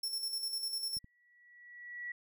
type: tone with tremolo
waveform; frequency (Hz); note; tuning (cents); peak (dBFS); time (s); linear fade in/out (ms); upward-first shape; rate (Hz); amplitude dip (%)
sawtooth; 5400; E8; +41; -31; 0.03-0.99; 5; square; 10; 50
type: tone with exponential growth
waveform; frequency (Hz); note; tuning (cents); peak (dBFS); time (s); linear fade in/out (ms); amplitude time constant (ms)
sine; 1938; B6; -33; -37; 0.92-2.12; 5; 260
type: clicks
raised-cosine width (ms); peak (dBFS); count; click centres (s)
5; -39; 2; 0.969 / 1.044
effects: none